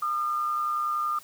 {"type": "tone pair together", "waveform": "sine", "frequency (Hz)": [1213, 1343.6], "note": ["D#6", "E6"], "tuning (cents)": [-44, 33], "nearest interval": "major second", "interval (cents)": 177, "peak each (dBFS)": [-25, -36], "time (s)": [0.02, 1.19], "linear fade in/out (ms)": 5, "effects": ["white hiss -51 dBFS RMS until 1.23 s"]}